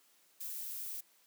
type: noise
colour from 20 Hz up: violet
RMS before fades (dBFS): -42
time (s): 0.4-1.01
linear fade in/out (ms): 10
effects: white hiss -68 dBFS RMS until 1.26 s + high-pass 200 Hz 12 dB/octave